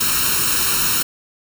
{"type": "noise with comb filter", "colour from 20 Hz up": "white", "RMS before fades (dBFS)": -18, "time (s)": [0, 1.03], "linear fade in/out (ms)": 10, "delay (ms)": 0.73, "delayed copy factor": 0.75, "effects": []}